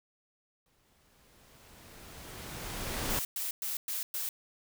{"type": "noise with exponential growth", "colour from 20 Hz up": "pink", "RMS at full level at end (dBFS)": -32, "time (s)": [0.66, 3.19], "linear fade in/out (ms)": 1, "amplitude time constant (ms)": 550}
{"type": "noise bursts", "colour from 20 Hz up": "blue", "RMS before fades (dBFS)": -35, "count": 5, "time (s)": [3.1, 4.29], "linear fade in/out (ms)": 2, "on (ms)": 150, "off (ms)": 110}
{"effects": []}